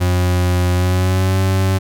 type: tone with pitch glide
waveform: 40% pulse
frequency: 89.9 to 95.25 Hz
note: F#2 to G2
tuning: -49 to -49 cents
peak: -12 dBFS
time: 0-1.79 s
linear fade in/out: 20 ms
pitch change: +100 cents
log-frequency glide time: 0.72-1.37 s
effects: none